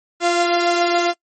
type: tone pair together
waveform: sawtooth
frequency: 348.4 / 689.6 Hz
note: F4 / F5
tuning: -4 / -22 cents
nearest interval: octave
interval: 1182 cents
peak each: -14 dBFS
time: 0.2-1.14 s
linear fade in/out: 50 ms
effects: noise-tail reverb RT60 0.1 s tail -25 dB re dry + MP3 32 kbps